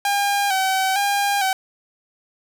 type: tone with vibrato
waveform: sawtooth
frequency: 784 Hz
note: G5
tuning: in tune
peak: -14 dBFS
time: 0.05-1.53 s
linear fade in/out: 2 ms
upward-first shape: square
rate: 1.1 Hz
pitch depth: 48 cents each way
effects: none